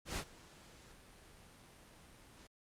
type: noise with ADSR envelope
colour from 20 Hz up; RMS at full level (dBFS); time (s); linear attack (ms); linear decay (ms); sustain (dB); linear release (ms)
pink; -38; 0.05-2.47; 120; 73; -21; 5
effects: low-pass 10000 Hz 12 dB/octave + Opus 48 kbps